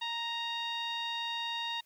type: tone with low-pass filter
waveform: sawtooth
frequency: 932.3 Hz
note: A#5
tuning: in tune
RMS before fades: -36 dBFS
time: 0.01-1.81 s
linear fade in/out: 10 ms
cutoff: 3500 Hz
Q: 7.9
effects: white hiss -69 dBFS RMS until 1.85 s